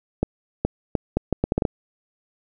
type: accelerating click train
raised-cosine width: 2 ms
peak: -6 dBFS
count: 10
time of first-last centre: 0.23-1.652 s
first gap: 420 ms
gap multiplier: 0.72
effects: none